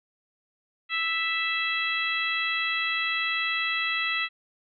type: harmonic tone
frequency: 659 Hz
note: E5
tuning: 1 cent flat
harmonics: 2 / 3 / 4 / 5 / 6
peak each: -33 / -29 / -29 / -33 / -36 dBFS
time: 0.89-4.29 s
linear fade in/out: 50 ms
effects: none